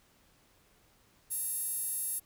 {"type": "tone with high-pass filter", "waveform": "sawtooth", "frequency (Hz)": 919, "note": "A#5", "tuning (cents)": -25, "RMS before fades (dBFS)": -35, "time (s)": [1.3, 2.2], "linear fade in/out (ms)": 20, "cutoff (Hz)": 11000, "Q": 4.8, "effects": ["pink hiss -66 dBFS RMS until 2.25 s"]}